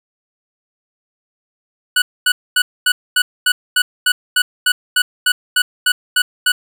25% pulse tone bursts, 1477 Hz, F#6, 3 cents flat, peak -7 dBFS, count 16, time 1.96-6.52 s, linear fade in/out 5 ms, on 60 ms, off 240 ms, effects none

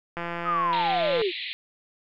click train, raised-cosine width 0.5 ms, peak -17 dBFS, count 180, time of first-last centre 0.17-1.217 s, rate 171 Hz
sine linear sweep, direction down, 1293 to 329.6 Hz, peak -22 dBFS, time 0.44-1.32 s, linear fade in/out 50 ms
white band-pass noise, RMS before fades -34 dBFS, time 0.73-1.53 s, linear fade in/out 0 ms, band 1900 to 4100 Hz, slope 96 dB/octave
effects none

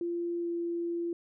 sine tone with pitch glide, 344 to 341.6 Hz, F4 to F4, -26 to -38 cents, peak -30 dBFS, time 0.01-1.13 s, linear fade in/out 2 ms, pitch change -12 cents, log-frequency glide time 0.4-0.48 s, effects none

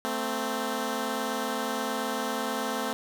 10% pulse tone pair together, 221.4 / 260 Hz, A3 / C4, +11 / -11 cents, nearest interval minor third, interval 278 cents, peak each -23 dBFS, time 0.05-2.93 s, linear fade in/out 0 ms, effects none

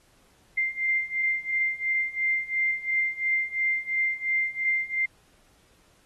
sine beating tone pair, 2093 / 2095.9 Hz, C7 / C7, 0 / +2 cents, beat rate 2.9 Hz, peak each -28 / -26 dBFS, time 0.57-5.06 s, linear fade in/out 10 ms, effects pink hiss -62 dBFS RMS until 6.05 s + AAC 32 kbps

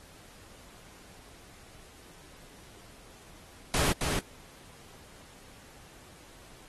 pink noise with echo, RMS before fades -27 dBFS, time 3.74-3.92 s, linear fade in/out 0 ms, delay 270 ms, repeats 1, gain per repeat -4 dB, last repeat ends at 4.19 s, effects pink hiss -54 dBFS RMS until 6.68 s + AAC 32 kbps

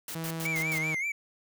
white noise bursts, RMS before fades -38 dBFS, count 5, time 0.08-0.784 s, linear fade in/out 2 ms, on 68 ms, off 91 ms
sawtooth tone with pitch glide, 163.3 to 157.37 Hz, E3 to D#3, -16 to +20 cents, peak -29 dBFS, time 0.15-0.95 s, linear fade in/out 5 ms, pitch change -64 cents, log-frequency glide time 0.37-0.8 s
triangle tone with vibrato, 2210 Hz, C#7, 6 cents flat, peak -27 dBFS, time 0.45-1.12 s, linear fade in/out 5 ms, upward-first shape sine, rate 5.2 Hz, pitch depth 110 cents each way
effects none

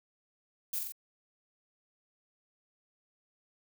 violet noise with echo, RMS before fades -34 dBFS, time 0.73-0.79 s, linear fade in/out 5 ms, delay 44 ms, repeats 3, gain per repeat -3 dB, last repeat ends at 0.922 s, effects none

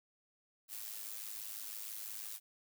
blue noise with amplitude modulation, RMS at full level -42 dBFS, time 0.68-2.4 s, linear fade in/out 50 ms, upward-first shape sine, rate 106 Hz, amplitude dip 70%, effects none

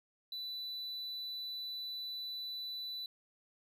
triangle tone, 3980 Hz, B7, 13 cents sharp, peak -38 dBFS, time 0.32-3.06 s, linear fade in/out 2 ms, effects none

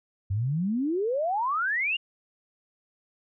sine exponential sweep, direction up, 92.5 to 2900 Hz, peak -24 dBFS, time 0.3-1.97 s, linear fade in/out 10 ms, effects none

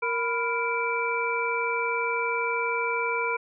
harmonic tone with a mistuned harmonic, 466.2 Hz, A#4, in tune, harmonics 1 / 2 / 3 / 5, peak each -30 / -29 / -32 / -29 dBFS, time 0.02-3.37 s, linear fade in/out 10 ms, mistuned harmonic 2, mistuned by +110 cents, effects none

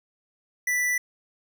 square tone, 1975.5 Hz, B6, in tune, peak -23 dBFS, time 0.67-0.98 s, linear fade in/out 5 ms, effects none

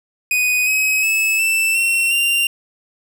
45% pulse tone with pitch steps, 2489 / 2544 / 2601 / 2658 / 2717 / 2778 Hz, D#7 / D#7 / E7 / E7 / F7 / F7, 0 / +38 / -24 / +14 / -48 / -10 cents, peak -14 dBFS, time 0.31-2.47 s, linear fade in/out 2 ms, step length 360 ms, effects none

